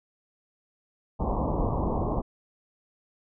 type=low-pass noise; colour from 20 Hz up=pink; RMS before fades=-27 dBFS; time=1.19-2.22 s; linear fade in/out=20 ms; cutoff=1100 Hz; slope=96 dB/octave; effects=none